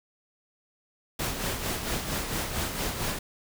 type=noise with tremolo; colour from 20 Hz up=pink; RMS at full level=-29 dBFS; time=1.19-3.19 s; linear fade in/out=5 ms; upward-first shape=sine; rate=4.4 Hz; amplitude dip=50%; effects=none